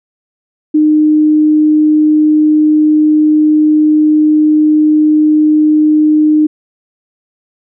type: tone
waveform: sine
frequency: 305.6 Hz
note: D#4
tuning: 31 cents flat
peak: -5 dBFS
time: 0.74-6.47 s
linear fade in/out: 10 ms
effects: none